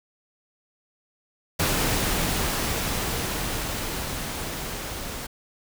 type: noise with level ramp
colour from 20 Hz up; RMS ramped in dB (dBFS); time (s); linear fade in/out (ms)
pink; -23 to -34; 1.59-5.27; 10
effects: none